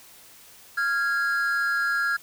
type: tone pair together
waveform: triangle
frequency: 1389.3 / 1651 Hz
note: F6 / G#6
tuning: -9 / -11 cents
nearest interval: minor third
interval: 298 cents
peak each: -23 dBFS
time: 0.77-2.17 s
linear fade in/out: 10 ms
effects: white hiss -50 dBFS RMS until 2.22 s

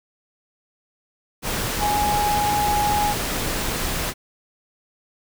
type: tone in noise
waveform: sine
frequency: 830.6 Hz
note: G#5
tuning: in tune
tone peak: -19 dBFS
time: 1.79-3.15 s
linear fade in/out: 50 ms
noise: pink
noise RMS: -25 dBFS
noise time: 1.42-4.14 s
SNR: +3 dB
effects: none

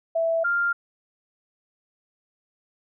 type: tone pair in turn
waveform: sine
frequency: 659.3 / 1397 Hz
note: E5 / F6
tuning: 0 / 0 cents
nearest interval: octave + minor second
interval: 1300 cents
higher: second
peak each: -20 dBFS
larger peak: neither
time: 0.15-0.44 / 0.44-0.73 s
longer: neither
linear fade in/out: 10 ms
effects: none

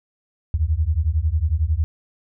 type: beating tone pair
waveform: sine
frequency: 73.42 / 84.42 Hz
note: D2 / E2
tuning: 0 / +42 cents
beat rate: 11 Hz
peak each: -20 dBFS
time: 0.54-1.84 s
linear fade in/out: 0 ms
effects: none

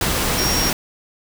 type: tone in noise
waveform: sine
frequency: 5588 Hz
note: F8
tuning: in tune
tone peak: -21 dBFS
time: 0.38-0.7 s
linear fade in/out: 2 ms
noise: pink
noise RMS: -20 dBFS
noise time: 0.01-0.73 s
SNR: -4 dB
effects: none

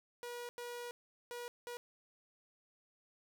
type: tone bursts at uneven times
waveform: sawtooth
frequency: 482.1 Hz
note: B4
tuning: 42 cents flat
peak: -39 dBFS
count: 4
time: 0.23-0.49 / 0.58-0.91 / 1.31-1.48 / 1.67-1.77 s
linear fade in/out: 0 ms
effects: none

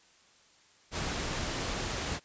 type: noise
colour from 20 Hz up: pink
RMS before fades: -34 dBFS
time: 0.91-2.2 s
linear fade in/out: 50 ms
effects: white hiss -62 dBFS RMS until 2.24 s + resampled to 16000 Hz

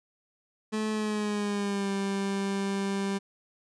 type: tone with pitch glide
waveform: 30% pulse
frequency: 216.1 to 197.02 Hz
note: A3 to G3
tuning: -31 to +9 cents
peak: -25 dBFS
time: 0.72-3.19 s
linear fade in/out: 20 ms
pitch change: -160 cents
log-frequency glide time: 0.91-1.9 s
effects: resampled to 22050 Hz

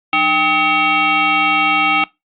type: tone with frequency modulation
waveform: sine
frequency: 1760 Hz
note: A6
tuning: in tune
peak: -11 dBFS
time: 0.13-2.04 s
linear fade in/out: 2 ms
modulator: 486 Hz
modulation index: 2.5
effects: noise-tail reverb RT60 0.2 s tail -22 dB re dry + Opus 48 kbps

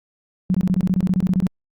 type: tone bursts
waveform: sine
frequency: 184.6 Hz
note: F#3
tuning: 4 cents flat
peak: -14 dBFS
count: 15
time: 0.5-1.468 s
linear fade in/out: 0 ms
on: 44 ms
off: 22 ms
effects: Opus 48 kbps

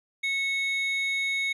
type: tone pair together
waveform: triangle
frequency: 2200 / 3739 Hz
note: C#7 / A#7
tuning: -14 / +4 cents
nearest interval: major sixth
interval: 918 cents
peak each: -24 / -32 dBFS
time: 0.23-1.53 s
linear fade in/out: 10 ms
effects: resampled to 32000 Hz

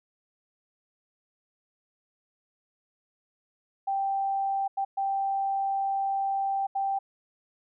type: tone bursts at uneven times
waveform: sine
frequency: 784 Hz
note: G5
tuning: in tune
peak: -25 dBFS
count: 4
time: 3.87-4.68 / 4.77-4.85 / 4.97-6.67 / 6.75-6.99 s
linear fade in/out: 10 ms
effects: none

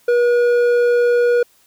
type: tone with hard clipping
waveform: sine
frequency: 481.7 Hz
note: B4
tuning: 43 cents flat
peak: -13 dBFS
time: 0.08-1.43 s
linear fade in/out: 5 ms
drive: 6 dB
effects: white hiss -55 dBFS RMS until 1.66 s

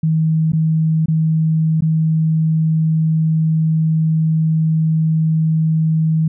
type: tone with dropouts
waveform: sine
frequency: 159.2 Hz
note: D#3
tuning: 40 cents sharp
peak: -12 dBFS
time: 0.03-6.28 s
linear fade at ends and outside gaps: 5 ms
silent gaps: 0.521-0.532 / 1.059-1.082 / 1.808-1.821 s
effects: none

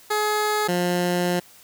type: tone pair in turn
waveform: 15% pulse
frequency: 423 / 177.23 Hz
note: G#4 / F3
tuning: +32 / +26 cents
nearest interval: octave + minor third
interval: 1506 cents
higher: first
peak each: -14 dBFS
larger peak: neither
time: 0.1-0.68 / 0.68-1.4 s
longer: second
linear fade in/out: 10 ms
effects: white hiss -50 dBFS RMS until 1.63 s

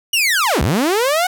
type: linear two-way sweep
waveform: sawtooth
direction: down then up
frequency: 2960 to 56.6 to 750 Hz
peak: -10 dBFS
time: 0.13-1.27 s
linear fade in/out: 5 ms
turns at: 0.62 s
effects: none

